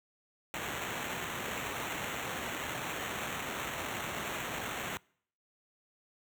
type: noise with sample-and-hold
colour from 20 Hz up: violet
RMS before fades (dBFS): -38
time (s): 0.54-4.97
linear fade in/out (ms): 0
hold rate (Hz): 4900
effects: noise-tail reverb RT60 0.6 s tail -26 dB re dry + high-pass 60 Hz 12 dB/octave